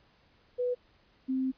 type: tone pair in turn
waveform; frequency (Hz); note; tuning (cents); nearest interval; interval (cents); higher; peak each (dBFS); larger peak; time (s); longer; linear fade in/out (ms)
sine; 493.9 / 261.6; B4 / C4; 0 / 0; major seventh; 1100; first; -27; neither; 0.58-0.75 / 1.28-1.52; second; 20
effects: pink hiss -65 dBFS RMS until 1.57 s + resampled to 11025 Hz